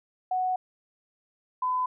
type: tone pair in turn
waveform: sine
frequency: 740 / 1009.2 Hz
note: F#5 / B5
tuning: 0 / +37 cents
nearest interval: perfect fourth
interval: 537 cents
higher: second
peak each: -24 dBFS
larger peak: neither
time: 0.31-0.56 / 1.62-1.86 s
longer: first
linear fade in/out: 5 ms
effects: none